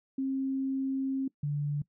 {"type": "tone pair in turn", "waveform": "sine", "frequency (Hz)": [267.7, 145.71], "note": ["C4", "D3"], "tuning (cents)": [40, -13], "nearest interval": "major seventh", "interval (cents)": 1053, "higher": "first", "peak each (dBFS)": -28, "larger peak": "neither", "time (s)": [[0.18, 1.28], [1.43, 1.82]], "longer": "first", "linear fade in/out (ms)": 5, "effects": ["noise-tail reverb RT60 0.1 s tail -21 dB re dry"]}